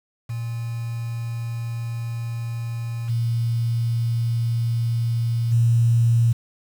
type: tone with level steps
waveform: sine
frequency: 116.54 Hz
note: A#2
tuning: in tune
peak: -25 / -19 / -14 dBFS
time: 0.29-6.33 s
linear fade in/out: 10 ms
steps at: 3.08 / 5.51 s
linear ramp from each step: 20 ms
effects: 7-bit